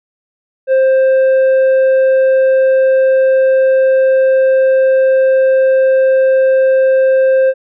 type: tone with tanh clipping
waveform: sine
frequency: 527 Hz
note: C5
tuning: 12 cents sharp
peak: -8 dBFS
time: 0.67-7.54 s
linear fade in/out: 50 ms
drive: 5 dB
effects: none

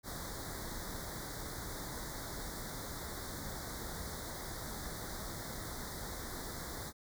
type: band-stop noise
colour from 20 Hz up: pink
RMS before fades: -43 dBFS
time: 0.03-6.93 s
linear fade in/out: 50 ms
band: 2100 to 3500 Hz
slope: 96 dB/octave
effects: none

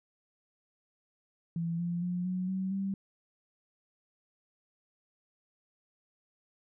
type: tone with pitch steps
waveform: sine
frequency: 167.7 / 172.81 / 178.08 / 183.51 / 189.11 / 194.88 Hz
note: E3 / F3 / F3 / F#3 / F#3 / G3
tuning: +30 / -18 / +34 / -14 / +38 / -10 cents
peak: -30 dBFS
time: 1.56-2.94 s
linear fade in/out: 2 ms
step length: 230 ms
effects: none

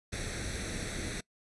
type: noise with comb filter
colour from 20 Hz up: pink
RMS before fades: -37 dBFS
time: 0.12-1.21 s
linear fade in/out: 10 ms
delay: 0.5 ms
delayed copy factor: +0.7
effects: noise-tail reverb RT60 0.1 s tail -23 dB re dry + resampled to 24000 Hz

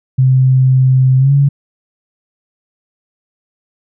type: tone with pitch glide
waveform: sine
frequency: 130.3 to 140.46 Hz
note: C3 to C#3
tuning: -7 to +23 cents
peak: -6 dBFS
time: 0.18-1.49 s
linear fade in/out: 10 ms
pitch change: +130 cents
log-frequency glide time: 1.18-1.32 s
effects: none

